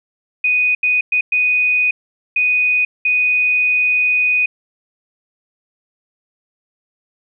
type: tone bursts at uneven times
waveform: sine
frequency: 2486 Hz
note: D#7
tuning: 2 cents flat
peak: -12 dBFS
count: 6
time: 0.44-0.75 / 0.83-1.01 / 1.12-1.21 / 1.32-1.91 / 2.36-2.85 / 3.05-4.46 s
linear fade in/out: 5 ms
effects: none